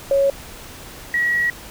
sine tone pair in turn, 553 / 1916.8 Hz, C#5 / A#6, -4 / +48 cents, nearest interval octave + minor seventh, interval 2152 cents, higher second, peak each -13 / -16 dBFS, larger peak first, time 0.11-0.3 / 1.14-1.5 s, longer second, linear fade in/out 2 ms, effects pink hiss -38 dBFS RMS until 1.7 s

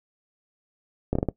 slowing click train, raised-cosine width 2 ms, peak -10 dBFS, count 5, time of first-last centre 1.13-1.287 s, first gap 24 ms, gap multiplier 1.34, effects noise-tail reverb RT60 0.1 s tail -20 dB re dry

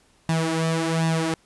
sawtooth tone with flanger, 162.8 Hz, E3, 21 cents flat, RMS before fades -23 dBFS, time 0.29-1.34 s, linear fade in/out 0 ms, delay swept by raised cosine 1.1 to 4.5 ms, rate 1.3 Hz, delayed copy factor +0.7, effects pink hiss -60 dBFS RMS until 1.45 s + resampled to 24000 Hz

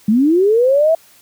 sine linear sweep, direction up, 200 to 665 Hz, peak -9 dBFS, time 0.08-0.95 s, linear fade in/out 5 ms, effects white hiss -48 dBFS RMS until 1.21 s + high-pass 60 Hz 12 dB/octave

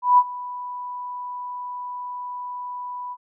sine tone with ADSR envelope, 987.8 Hz, B5, in tune, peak -9 dBFS, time 0.02-3.17 s, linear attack 160 ms, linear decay 50 ms, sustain -20 dB, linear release 51 ms, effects none

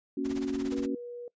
sine chord, F# major, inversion first, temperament equal, 233.1 / 277.2 / 370 Hz, A#3 / C#4 / F#4, 0 / 0 / 0 cents, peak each -36 / -30 / -35 dBFS, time 0.17-0.95 s, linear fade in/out 5 ms
pink noise with tremolo, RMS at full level -42 dBFS, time 0.24-0.87 s, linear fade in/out 20 ms, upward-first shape sine, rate 17 Hz, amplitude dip 85%
sine tone, 482.6 Hz, B4, 40 cents flat, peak -38 dBFS, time 0.72-1.28 s, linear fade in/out 2 ms
effects noise-tail reverb RT60 0.1 s tail -22 dB re dry + resampled to 16000 Hz

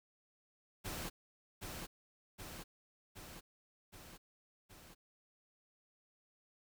pink noise with echo, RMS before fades -43 dBFS, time 0.84-1.1 s, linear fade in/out 20 ms, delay 770 ms, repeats 5, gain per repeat -3 dB, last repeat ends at 4.95 s, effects none

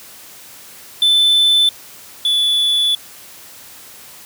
triangle tone pair in turn, 3520 / 3450 Hz, A7 / A7, 0 / -35 cents, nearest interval unison, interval 35 cents, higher first, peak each -8 / -11 dBFS, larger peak first, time 1.02-1.69 / 2.25-2.95 s, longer second, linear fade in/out 2 ms, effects white hiss -39 dBFS RMS until 4.25 s + high-pass 60 Hz 12 dB/octave

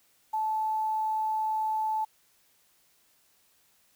sine tone with quantisation, 871 Hz, A5, 18 cents flat, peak -26 dBFS, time 0.33-2.05 s, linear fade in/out 10 ms, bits 9, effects white hiss -66 dBFS RMS until 3.95 s

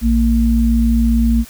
sine tone pair together, 57.45 / 230 Hz, A#1 / A#3, -25 / -23 cents, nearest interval 2 octaves, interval 2402 cents, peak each -13 dBFS, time 0.01-1.45 s, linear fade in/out 50 ms, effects white hiss -40 dBFS RMS until 1.49 s

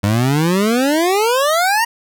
25% pulse exponential sweep, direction up, 98 to 950 Hz, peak -9 dBFS, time 0.03-1.85 s, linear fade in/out 10 ms, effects none

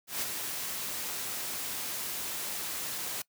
white noise with ADSR envelope, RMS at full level -31 dBFS, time 0.07-3.22 s, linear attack 150 ms, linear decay 23 ms, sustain -5 dB, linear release 4 ms, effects noise-tail reverb RT60 0.1 s tail -22 dB re dry + high-pass 100 Hz 12 dB/octave

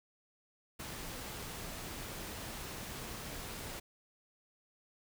pink noise, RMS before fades -44 dBFS, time 0.79-3.8 s, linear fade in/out 10 ms, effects none

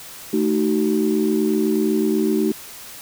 sine chord, D# diminished, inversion second, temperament equal with one note detuned, 220 / 311.1 / 379.1 Hz, A3 / D#4 / F#4, 0 / 0 / +42 cents, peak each -20 dBFS, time 0.33-2.52 s, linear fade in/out 5 ms, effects tanh soft clip ceiling -8 dBFS + white hiss -38 dBFS RMS until 3.01 s

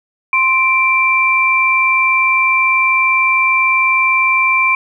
sine tone pair together, 1046.5 / 2349 Hz, C6 / D7, 0 / 0 cents, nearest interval octave + major second, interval 1400 cents, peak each -15 / -11 dBFS, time 0.33-4.75 s, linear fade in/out 2 ms, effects 8-bit

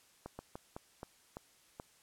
slowing click train, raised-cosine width 1 ms, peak -29 dBFS, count 7, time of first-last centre 0.26-1.799 s, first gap 130 ms, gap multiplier 1.27, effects white hiss -66 dBFS RMS until 2.02 s + low-pass 11000 Hz 12 dB/octave

